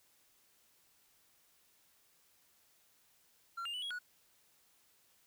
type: tone with pitch steps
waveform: triangle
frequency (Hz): 1371 / 2808 / 2971 / 3314 / 1463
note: F6 / F7 / F#7 / G#7 / F#6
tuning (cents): -32 / +9 / +6 / -4 / -20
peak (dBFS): -37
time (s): 3.57-3.99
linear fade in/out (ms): 10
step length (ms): 84
effects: white hiss -70 dBFS RMS until 5.26 s